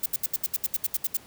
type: noise bursts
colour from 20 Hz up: violet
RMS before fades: -25 dBFS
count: 12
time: 0.03-1.171 s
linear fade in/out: 5 ms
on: 30 ms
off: 71 ms
effects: pink hiss -51 dBFS RMS until 1.26 s + high-pass 60 Hz 12 dB/octave